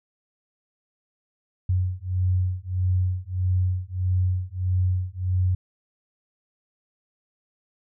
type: beating tone pair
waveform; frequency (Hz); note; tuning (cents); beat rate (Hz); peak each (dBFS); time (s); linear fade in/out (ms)
sine; 91 / 92.6; F#2 / F#2; -28 / +2; 1.6; -24; 1.69-5.55; 5
effects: none